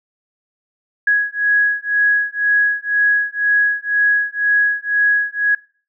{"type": "beating tone pair", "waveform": "sine", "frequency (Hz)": [1665, 1667], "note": ["G#6", "G#6"], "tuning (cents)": [4, 6], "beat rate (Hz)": 2, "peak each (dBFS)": -16, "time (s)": [1.07, 5.55], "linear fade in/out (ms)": 5, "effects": ["noise-tail reverb RT60 0.4 s tail -21 dB re dry"]}